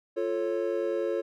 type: chord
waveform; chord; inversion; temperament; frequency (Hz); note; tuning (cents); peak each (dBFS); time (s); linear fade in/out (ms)
triangle; F augmented; none; equal with one note detuned; 349.2 / 440 / 548.9; F4 / A4 / C#5; 0 / 0 / -17; -29; 0.16-1.22; 20
effects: none